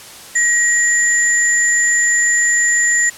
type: tone pair together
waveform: sine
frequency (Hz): 1900 / 7126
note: A#6 / A8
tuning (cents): +33 / +21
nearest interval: octave + major seventh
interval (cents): 2288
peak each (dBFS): -13 / -15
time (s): 0.35-3.1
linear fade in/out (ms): 10
effects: white hiss -36 dBFS RMS until 3.17 s + low-pass 11000 Hz 12 dB/octave